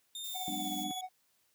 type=tone with pitch glide; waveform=sawtooth; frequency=3639 to 3395 Hz; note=A#7 to G#7; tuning=-42 to +37 cents; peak=-37 dBFS; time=0.15-1.01 s; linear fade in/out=2 ms; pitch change=-121 cents; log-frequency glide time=0.3-0.76 s
type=noise; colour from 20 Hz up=violet; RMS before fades=-45 dBFS; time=0.24-0.84 s; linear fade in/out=2 ms
type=tone with tremolo; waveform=triangle; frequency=744 Hz; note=F#5; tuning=9 cents sharp; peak=-34 dBFS; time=0.34-1.09 s; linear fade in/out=20 ms; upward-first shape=triangle; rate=16 Hz; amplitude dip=75%
type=chord; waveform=sine; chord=G# half-diminished seventh; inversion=third; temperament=just; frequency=186.89 / 207.7 / 249.2 / 299 Hz; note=F#3 / G#3 / B3 / D4; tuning=+18 / 0 / +16 / +31 cents; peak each=-46 / -43 / -45 / -40 dBFS; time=0.48-0.91 s; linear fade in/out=0 ms
effects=white hiss -73 dBFS RMS until 1.54 s + high-pass 60 Hz 12 dB/octave